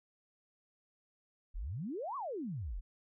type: exponential two-way sweep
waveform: sine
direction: up then down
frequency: 34.65 to 1174.7 to 34.65 Hz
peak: -37 dBFS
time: 1.54-2.81 s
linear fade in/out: 20 ms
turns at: 2.16 s
effects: none